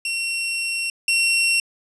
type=tone pair in turn; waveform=sawtooth; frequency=2729 / 2729 Hz; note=F7 / F7; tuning=-41 / -41 cents; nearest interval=unison; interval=0 cents; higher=neither; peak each=-19 / -13 dBFS; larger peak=second; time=0.05-0.9 / 1.08-1.6 s; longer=first; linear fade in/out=2 ms; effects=resampled to 24000 Hz + 9-bit